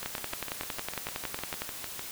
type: two click trains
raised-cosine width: 0.3 ms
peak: -16 / -20 dBFS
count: 18 / 14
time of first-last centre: 0.06-1.62 / 0.03-1.994 s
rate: 10.9 / 6.62 Hz
effects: white hiss -41 dBFS RMS until 2.11 s